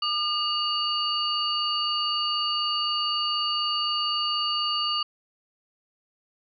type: tone cluster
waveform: sine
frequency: 1209 / 2856 / 4544 Hz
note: D6 / F7 / C#8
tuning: +50 / +38 / +42 cents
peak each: -28 dBFS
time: 0.02-5.03 s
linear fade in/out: 5 ms
effects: none